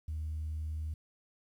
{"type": "tone", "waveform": "sine", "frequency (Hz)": 77.78, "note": "D#2", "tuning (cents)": 0, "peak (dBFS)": -33, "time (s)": [0.08, 0.94], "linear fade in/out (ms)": 5, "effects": ["tanh soft clip ceiling -31 dBFS", "11-bit"]}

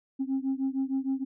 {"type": "beating tone pair", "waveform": "sine", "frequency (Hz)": [265.1, 271.6], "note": ["C4", "C#4"], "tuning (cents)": [23, -35], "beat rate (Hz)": 6.5, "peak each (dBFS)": [-28, -29], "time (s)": [0.19, 1.25], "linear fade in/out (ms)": 20, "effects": ["tanh soft clip ceiling -22 dBFS"]}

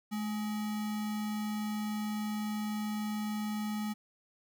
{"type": "tone with sample-and-hold", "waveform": "sine", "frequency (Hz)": 213.2, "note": "G#3", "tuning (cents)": 46, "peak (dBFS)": -32, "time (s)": [0.11, 3.94], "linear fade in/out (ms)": 20, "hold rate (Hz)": 1050, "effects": []}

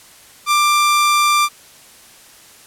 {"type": "tone", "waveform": "sawtooth", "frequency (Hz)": 1184, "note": "D6", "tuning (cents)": 14, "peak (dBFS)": -8, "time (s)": [0.46, 1.49], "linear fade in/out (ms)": 50, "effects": ["white hiss -44 dBFS RMS until 2.66 s", "low-pass 12000 Hz 12 dB/octave"]}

